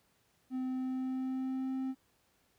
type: tone with pitch glide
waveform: triangle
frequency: 257.5 to 262.9 Hz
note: C4 to C4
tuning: -28 to +8 cents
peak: -31 dBFS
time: 0.5-1.95 s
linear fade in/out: 50 ms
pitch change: +36 cents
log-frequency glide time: 0.68-1.76 s
effects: pink hiss -72 dBFS RMS until 2.58 s + high-pass 60 Hz 12 dB/octave